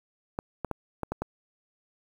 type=clicks; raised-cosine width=1 ms; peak=-16 dBFS; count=6; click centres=0.389 / 0.647 / 0.713 / 1.033 / 1.12 / 1.22 s; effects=8-bit